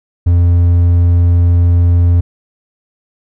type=tone; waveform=triangle; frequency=86.8 Hz; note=F2; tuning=10 cents flat; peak=-4 dBFS; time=0.26-2.21 s; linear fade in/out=10 ms; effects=none